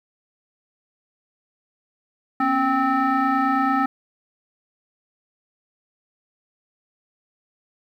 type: tone with frequency modulation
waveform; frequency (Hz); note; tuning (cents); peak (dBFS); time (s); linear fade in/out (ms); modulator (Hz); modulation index
sine; 787; G5; +7; -16; 2.4-3.86; 5; 515; 1.5
effects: tanh soft clip ceiling -13 dBFS + 9-bit